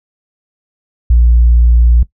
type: tone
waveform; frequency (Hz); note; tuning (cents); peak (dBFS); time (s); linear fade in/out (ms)
sine; 58.8; A#1; +16; -3; 1.1-2.03; 5
effects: noise-tail reverb RT60 0.1 s tail -17 dB re dry + tanh soft clip ceiling -1 dBFS